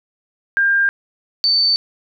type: tone pair in turn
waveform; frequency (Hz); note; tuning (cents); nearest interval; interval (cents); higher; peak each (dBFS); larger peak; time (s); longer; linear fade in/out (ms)
sine; 1600 / 4544; G6 / C#8; +35 / +42; octave + tritone; 1807; second; -12; neither; 0.57-0.89 / 1.44-1.76; neither; 0
effects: none